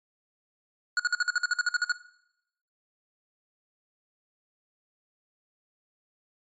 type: tone bursts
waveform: square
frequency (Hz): 1450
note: F#6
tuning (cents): -35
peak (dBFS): -22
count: 13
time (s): 0.97-1.92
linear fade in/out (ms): 2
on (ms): 26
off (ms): 51
effects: noise-tail reverb RT60 0.8 s tail -18 dB re dry + MP3 32 kbps